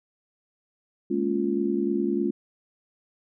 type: chord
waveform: sine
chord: Bb minor seventh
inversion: third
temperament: just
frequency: 209.8 / 233.1 / 279.7 / 349.6 Hz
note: Ab3 / Bb3 / Db4 / F4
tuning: +18 / 0 / +16 / +2 cents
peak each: -28 / -32 / -28 / -26 dBFS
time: 1.1-2.31 s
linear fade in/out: 10 ms
effects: none